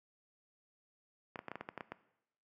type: clicks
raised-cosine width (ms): 0.5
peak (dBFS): -26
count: 10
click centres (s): 1.358 / 1.391 / 1.483 / 1.516 / 1.556 / 1.61 / 1.689 / 1.777 / 1.808 / 1.92
effects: noise-tail reverb RT60 0.8 s tail -17 dB re dry + high-pass 150 Hz 12 dB/octave